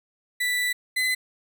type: tone pair in turn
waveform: 35% pulse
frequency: 1975.5 / 2023 Hz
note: B6 / B6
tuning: 0 / +41 cents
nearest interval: unison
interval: 41 cents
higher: second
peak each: -21 / -20 dBFS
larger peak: second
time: 0.4-0.73 / 0.96-1.15 s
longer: first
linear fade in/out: 10 ms
effects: none